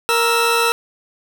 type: tone pair together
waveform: 20% pulse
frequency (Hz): 466.2 / 1318.6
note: A#4 / E6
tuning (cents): 0 / 0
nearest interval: octave + tritone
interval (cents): 1800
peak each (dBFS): -12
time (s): 0.09-0.72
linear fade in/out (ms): 0
effects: none